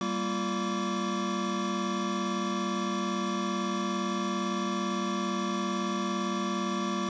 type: tone cluster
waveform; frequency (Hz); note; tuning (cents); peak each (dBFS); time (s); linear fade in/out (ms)
square; 195.8 / 233.5 / 343.7 / 1148; G3 / A#3 / F4 / D6; -2 / +3 / -28 / -40; -33 / -36 / -36 / -35; 0.01-7.09; 2
effects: resampled to 16000 Hz + 9-bit